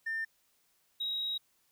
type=tone pair in turn; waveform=triangle; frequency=1800 / 3814 Hz; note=A6 / A#7; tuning=+39 / +39 cents; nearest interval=octave + minor second; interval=1300 cents; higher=second; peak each=-29 / -29 dBFS; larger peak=neither; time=0.06-0.25 / 1-1.38 s; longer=second; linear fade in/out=10 ms; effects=tanh soft clip ceiling -29 dBFS + white hiss -72 dBFS RMS until 1.71 s